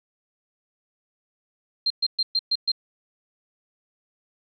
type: tone bursts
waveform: sine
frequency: 4175 Hz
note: C8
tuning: 5 cents flat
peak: -19 dBFS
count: 6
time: 1.86-2.718 s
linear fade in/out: 5 ms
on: 43 ms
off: 120 ms
effects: none